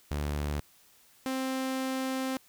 sawtooth tone pair in turn, 73.42 / 262.5 Hz, D2 / C4, 0 / +6 cents, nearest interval octave + minor seventh, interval 2206 cents, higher second, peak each -26 dBFS, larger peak neither, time 0.11-0.6 / 1.26-2.37 s, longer second, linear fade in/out 0 ms, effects white hiss -61 dBFS RMS until 2.48 s

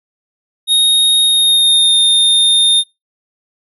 square tone with pitch glide, 3729 to 3650 Hz, A#7 to A#7, 0 to -37 cents, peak -8 dBFS, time 0.67-2.84 s, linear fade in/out 50 ms, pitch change -37 cents, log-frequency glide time 1.24-1.97 s, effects noise-tail reverb RT60 0.2 s tail -21 dB re dry

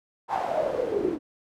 pink noise with band-pass filter sweep, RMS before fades -27 dBFS, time 0.28-1.19 s, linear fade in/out 50 ms, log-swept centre 880 to 320 Hz, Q 9.2, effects none

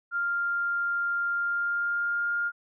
sine tone with pitch glide, 1396.9 to 1409.9 Hz, F6 to F6, 0 to +16 cents, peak -25 dBFS, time 0.11-2.52 s, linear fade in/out 50 ms, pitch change +16 cents, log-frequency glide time 1.31-2.34 s, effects none

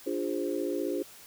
sine chord, D half-diminished seventh, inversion none, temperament equal with one note detuned, 293.7 / 349.2 / 408.6 / 523.3 Hz, D4 / F4 / Ab4 / C5, 0 / 0 / -28 / 0 cents, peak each -34 / -33 / -34 / -36 dBFS, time 0.06-1.03 s, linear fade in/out 10 ms, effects white hiss -51 dBFS RMS until 1.26 s

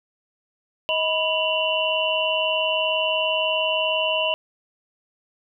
sine tone cluster, 631 / 987 / 2762 / 2959 Hz, D#5 / B5 / F7 / F#7, +24 / -1 / -20 / -1 cents, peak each -24 / -28 / -25 / -25 dBFS, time 0.89-4.34 s, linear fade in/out 0 ms, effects none

